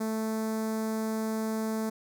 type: tone with notch filter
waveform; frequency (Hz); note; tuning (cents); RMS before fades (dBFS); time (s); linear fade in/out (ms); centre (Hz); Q
sawtooth; 220; A3; 0; -31; 0-1.9; 10; 2900; 0.58
effects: none